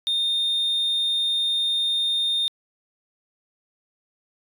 triangle tone, 3650 Hz, A#7, 37 cents flat, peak -18 dBFS, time 0.07-2.48 s, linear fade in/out 0 ms, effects tanh soft clip ceiling -15 dBFS

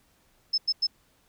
sine tone bursts, 5230 Hz, E8, 15 cents flat, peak -21 dBFS, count 3, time 0.53-0.87 s, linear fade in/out 10 ms, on 50 ms, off 95 ms, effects pink hiss -65 dBFS RMS until 1.28 s

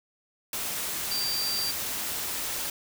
sine tone in noise, 4699 Hz, D8, in tune, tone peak -28 dBFS, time 1.11-1.71 s, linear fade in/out 2 ms, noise white, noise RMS -32 dBFS, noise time 0.53-2.7 s, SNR +1 dB, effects none

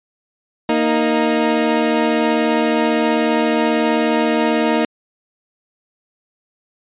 20% pulse tone pair together, 232.4 / 311.1 Hz, A#3 / D#4, -5 / 0 cents, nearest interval perfect fourth, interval 505 cents, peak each -12 dBFS, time 0.69-4.85 s, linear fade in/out 2 ms, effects resampled to 8000 Hz

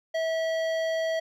sine tone with hard clipping, 649 Hz, E5, 27 cents flat, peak -27 dBFS, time 0.14-1.2 s, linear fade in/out 10 ms, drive 13 dB, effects none

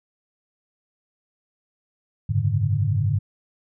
sine tone cluster, 93.7 / 105.2 / 136.8 / 147.6 Hz, F#2 / G#2 / C#3 / D3, +22 / +23 / -23 / +9 cents, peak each -26 / -21 / -27 / -26 dBFS, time 2.29-3.19 s, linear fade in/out 10 ms, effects none

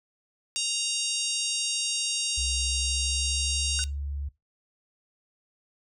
harmonic tone, 932.3 Hz, A#5, in tune, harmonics 3 / 4 / 5 / 6 / 7 / 8 / 9 / 10, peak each -32 / -33 / -34 / -35 / -35 / -36 / -37 / -37 dBFS, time 0.56-3.84 s, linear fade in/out 0 ms
sine tone with pitch glide, 65.41 to 70.92 Hz, C2 to C#2, 0 to +40 cents, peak -30 dBFS, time 2.37-4.29 s, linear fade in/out 10 ms, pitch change +140 cents, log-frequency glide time 2.55-3.64 s
triangle tone with exponential decay, 1494 Hz, F#6, 16 cents sharp, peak -29 dBFS, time 3.79-3.88 s, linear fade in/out 0 ms, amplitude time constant 18 ms
effects noise-tail reverb RT60 0.2 s tail -19 dB re dry

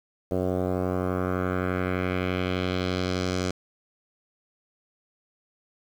10% pulse tone with low-pass filter sweep, 91.7 Hz, F#2, 15 cents flat, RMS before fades -27 dBFS, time 0.31-3.51 s, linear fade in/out 5 ms, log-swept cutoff 610 to 6400 Hz, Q 1.8, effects 8-bit

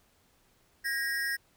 square ring-modulated tone, 1760 Hz, A6, in tune, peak -27 dBFS, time 0.84-1.37 s, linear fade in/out 20 ms, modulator 129 Hz, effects pink hiss -67 dBFS RMS until 1.56 s

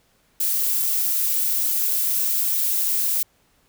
violet noise with amplitude modulation, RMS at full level -20 dBFS, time 0.4-3.23 s, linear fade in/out 5 ms, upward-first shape sine, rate 242 Hz, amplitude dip 35%, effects pink hiss -62 dBFS RMS until 3.68 s

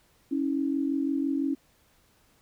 sine tone pair together, 275.9 / 321.8 Hz, C#4 / E4, -8 / -42 cents, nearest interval minor third, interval 266 cents, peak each -26 / -30 dBFS, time 0.31-1.55 s, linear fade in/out 10 ms, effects pink hiss -64 dBFS RMS until 2.41 s

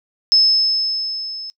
sine tone with level ramp, 5220 Hz, E8, 18 cents flat, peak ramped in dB -8 to -28 dBFS, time 0.32-1.5 s, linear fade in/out 0 ms, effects noise-tail reverb RT60 0.1 s tail -20 dB re dry

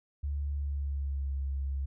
sine tone with pitch glide, 71.6 to 68.37 Hz, D2 to C#2, -43 to -23 cents, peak -30 dBFS, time 0.23-1.86 s, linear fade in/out 10 ms, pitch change -80 cents, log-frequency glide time 0.53-1.35 s, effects none

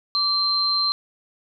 sine tone pair together, 1161 / 4137 Hz, D6 / C8, -20 / -20 cents, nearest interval octave + minor seventh, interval 2200 cents, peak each -27 / -19 dBFS, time 0.15-0.92 s, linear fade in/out 0 ms, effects none

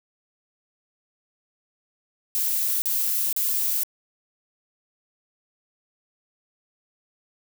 violet noise bursts, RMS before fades -24 dBFS, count 3, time 2.35-3.834 s, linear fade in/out 0 ms, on 470 ms, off 37 ms, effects none

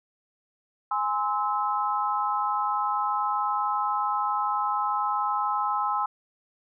sine chord, Ab augmented, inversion none, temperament just, 830.6 / 1038.3 / 1297.8 Hz, Ab5 / C6 / E6, 0 / -14 / -27 cents, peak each -28 dBFS, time 0.91-6.06 s, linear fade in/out 5 ms, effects none

